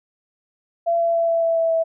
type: tone with pitch steps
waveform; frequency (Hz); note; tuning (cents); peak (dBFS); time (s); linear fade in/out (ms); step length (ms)
sine; 678 / 674.1 / 670.2 / 666.4 / 662.5 / 658.7 / 654.9; E5 / E5 / E5 / E5 / E5 / E5 / E5; +49 / +39 / +29 / +19 / +9 / -1 / -11; -16; 0.86-1.84; 20; 140
effects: none